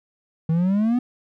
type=exponential sweep; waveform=triangle; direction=up; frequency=157.6 to 252.1 Hz; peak=-15 dBFS; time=0.49-0.99 s; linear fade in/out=5 ms; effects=none